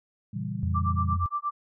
sine chord, A# diminished seventh, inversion none, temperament equal with one note detuned, 116.07 / 138.59 / 164.81 / 196 Hz, A#2 / C#3 / E3 / G3, -7 / 0 / 0 / 0 cents, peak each -34 / -36 / -36 / -34 dBFS, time 0.33-1.17 s, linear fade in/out 10 ms
sine tone with vibrato, 87.31 Hz, F2, in tune, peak -25 dBFS, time 0.63-1.26 s, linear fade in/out 0 ms, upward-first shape sine, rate 5.8 Hz, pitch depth 11 cents each way
sine tone with tremolo, 1174.7 Hz, D6, in tune, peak -24 dBFS, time 0.74-1.51 s, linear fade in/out 20 ms, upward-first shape sine, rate 8.5 Hz, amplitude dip 100%
effects none

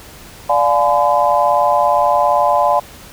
sine chord, D diminished seventh, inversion none, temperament just, 587.3 / 704.8 / 845.8 / 1014.9 Hz, D5 / F5 / Ab5 / Cb6, 0 / +16 / +31 / +47 cents, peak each -16 dBFS, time 0.49-2.8 s, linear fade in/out 10 ms, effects pink hiss -38 dBFS RMS until 3.12 s

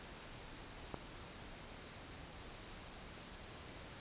click, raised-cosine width 1 ms, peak -27 dBFS, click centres 0.943 s, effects pink hiss -52 dBFS RMS until 4 s + resampled to 8000 Hz

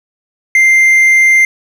triangle tone, 2093 Hz, C7, in tune, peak -3 dBFS, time 0.55-1.45 s, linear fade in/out 2 ms, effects none

